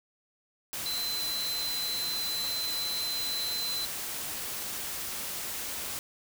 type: tone in noise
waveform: sine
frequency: 4051 Hz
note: B7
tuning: 43 cents sharp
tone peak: -31 dBFS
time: 0.86-3.85 s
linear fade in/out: 0 ms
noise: white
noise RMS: -36 dBFS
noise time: 0.73-5.99 s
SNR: +2 dB
effects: none